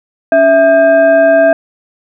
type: tone with frequency modulation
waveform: sine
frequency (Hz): 658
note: E5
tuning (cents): -3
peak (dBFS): -4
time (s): 0.32-1.53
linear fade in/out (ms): 2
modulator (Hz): 939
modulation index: 0.58
effects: none